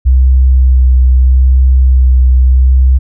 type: tone with vibrato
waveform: sine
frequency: 64.1 Hz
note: C2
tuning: 35 cents flat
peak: -3 dBFS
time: 0.05-2.99 s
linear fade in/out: 20 ms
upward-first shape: sine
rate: 0.79 Hz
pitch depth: 17 cents each way
effects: none